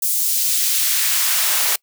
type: noise with high-pass filter sweep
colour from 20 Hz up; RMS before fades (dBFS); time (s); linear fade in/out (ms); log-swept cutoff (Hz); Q
white; -18; 0.02-1.76; 5; 8000 to 560; 0.72
effects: noise-tail reverb RT60 0.1 s tail -25 dB re dry